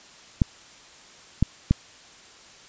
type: clicks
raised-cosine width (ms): 5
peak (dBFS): -5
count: 3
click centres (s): 0.418 / 1.426 / 1.71
effects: white hiss -49 dBFS RMS until 2.68 s + resampled to 16000 Hz